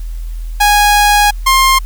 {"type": "tone pair in turn", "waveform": "sawtooth", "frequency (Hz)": [827, 1061.1], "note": ["G#5", "C6"], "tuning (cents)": [-8, 24], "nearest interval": "major third", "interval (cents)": 432, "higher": "second", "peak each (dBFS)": -3, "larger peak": "neither", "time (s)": [[0.6, 1.31], [1.46, 1.79]], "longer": "first", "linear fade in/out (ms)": 10, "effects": ["added 41 Hz sine -19 dBFS peak until 1.85 s", "white hiss -45 dBFS RMS until 1.85 s"]}